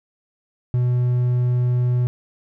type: tone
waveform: triangle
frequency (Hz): 123.47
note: B2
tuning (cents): 0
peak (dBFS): -14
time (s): 0.74-2.07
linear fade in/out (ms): 0
effects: none